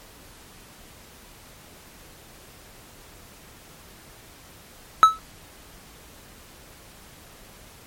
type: tone with exponential decay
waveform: triangle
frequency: 1300 Hz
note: E6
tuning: 24 cents flat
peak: -3 dBFS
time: 5.03-5.19 s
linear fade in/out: 0 ms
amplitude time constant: 34 ms
effects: pink hiss -48 dBFS RMS until 7.86 s + MP3 64 kbps